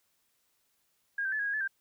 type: tone with pitch steps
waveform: sine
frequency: 1626 / 1557 / 1730 / 1649 / 1637 / 1729 / 1581 Hz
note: G#6 / G6 / A6 / G#6 / G#6 / A6 / G6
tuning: -37 / -12 / -30 / -13 / -25 / -31 / +14 cents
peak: -29 dBFS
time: 1.18-1.677 s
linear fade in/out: 5 ms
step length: 71 ms
effects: white hiss -74 dBFS RMS until 1.8 s